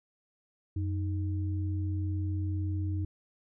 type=tone pair together; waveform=sine; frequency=92.2 / 310.1 Hz; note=F#2 / D#4; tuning=-6 / -6 cents; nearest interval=octave + major sixth; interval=2100 cents; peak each=-29 / -39 dBFS; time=0.76-3.05 s; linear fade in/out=5 ms; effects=none